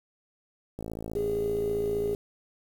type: click train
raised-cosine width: 2 ms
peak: -23 dBFS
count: 76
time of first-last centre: 0.79-2.149 s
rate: 55.2 Hz
type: tone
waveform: sine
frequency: 410 Hz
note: G#4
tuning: 22 cents flat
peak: -26 dBFS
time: 1.15-2.15 s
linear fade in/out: 10 ms
effects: 8-bit